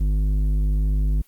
sine tone with tanh clipping, 50.8 Hz, G#1, 38 cents flat, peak -19 dBFS, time 0-1.22 s, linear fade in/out 10 ms, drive 10 dB, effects white hiss -58 dBFS RMS until 1.27 s + Opus 24 kbps

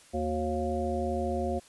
harmonic tone with a mistuned harmonic, 77.78 Hz, D#2, in tune, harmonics 1 / 3 / 5 / 7 / 9, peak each -34 / -34 / -34 / -34 / -34 dBFS, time 0.13-1.6 s, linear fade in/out 20 ms, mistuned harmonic 5, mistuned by -98 cents, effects white hiss -56 dBFS RMS until 1.68 s + resampled to 24000 Hz

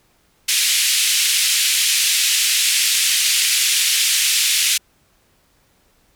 pink band-pass noise, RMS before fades -17 dBFS, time 0.48-4.78 s, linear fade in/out 10 ms, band 2400 to 12000 Hz, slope 24 dB/octave, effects pink hiss -59 dBFS RMS until 6.15 s

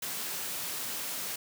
white high-pass noise, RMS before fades -36 dBFS, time 0.02-1.36 s, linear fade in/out 5 ms, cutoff 110 Hz, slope 24 dB/octave, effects none

